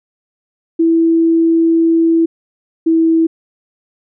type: tone pair in turn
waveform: sine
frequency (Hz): 329.6 / 326.2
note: E4 / E4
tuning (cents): 0 / -18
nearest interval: unison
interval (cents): 18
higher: first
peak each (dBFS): -8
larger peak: neither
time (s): 0.79-2.26 / 2.86-3.27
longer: first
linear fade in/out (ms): 10
effects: none